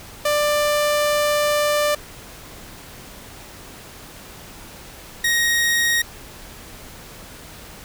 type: tone pair in turn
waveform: sawtooth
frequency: 592 / 1876.2 Hz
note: D5 / A#6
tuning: +14 / +11 cents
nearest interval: octave + minor sixth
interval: 1997 cents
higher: second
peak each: -13 dBFS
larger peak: neither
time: 0.25-1.95 / 5.24-6.02 s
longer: first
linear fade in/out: 5 ms
effects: pink hiss -40 dBFS RMS until 7.84 s